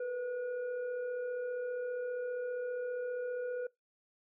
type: tone with frequency modulation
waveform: sine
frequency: 495.5 Hz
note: B4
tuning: 6 cents sharp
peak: -34 dBFS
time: 0-3.67 s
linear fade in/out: 5 ms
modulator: 956 Hz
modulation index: 0.41
effects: noise-tail reverb RT60 0.2 s tail -23 dB re dry